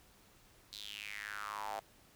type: tone with high-pass filter sweep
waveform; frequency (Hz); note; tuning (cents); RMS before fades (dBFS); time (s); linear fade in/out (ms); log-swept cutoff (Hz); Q
square; 51.91; G#1; 0; -44; 0.72-1.8; 10; 4200 to 700; 5.6
effects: pink hiss -64 dBFS RMS until 2.15 s